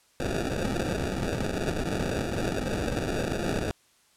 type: noise with sample-and-hold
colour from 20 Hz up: blue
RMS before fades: -29 dBFS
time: 0.2-3.71 s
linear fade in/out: 0 ms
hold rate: 1050 Hz
effects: white hiss -63 dBFS RMS until 4.16 s + low-pass 10000 Hz 12 dB/octave